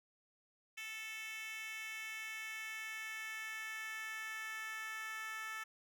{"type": "tone with high-pass filter sweep", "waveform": "10% pulse", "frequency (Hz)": 439.2, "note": "A4", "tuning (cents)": -3, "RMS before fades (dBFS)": -45, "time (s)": [0.77, 5.64], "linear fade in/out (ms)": 10, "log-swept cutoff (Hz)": [2400, 1500], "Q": 2.6, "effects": []}